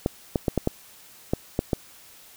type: clicks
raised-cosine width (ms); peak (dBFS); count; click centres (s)
2; -8; 8; 0.061 / 0.358 / 0.482 / 0.577 / 0.674 / 1.335 / 1.591 / 1.732
effects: white hiss -50 dBFS RMS until 2.36 s